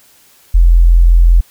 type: tone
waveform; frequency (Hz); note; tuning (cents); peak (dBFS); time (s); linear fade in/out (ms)
sine; 42.66; F1; -40; -3; 0.54-1.41; 10
effects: white hiss -47 dBFS RMS until 1.5 s